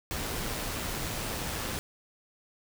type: noise with amplitude modulation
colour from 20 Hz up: pink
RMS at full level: -33 dBFS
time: 0.11-1.79 s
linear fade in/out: 0 ms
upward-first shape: sine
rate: 111 Hz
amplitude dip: 25%
effects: none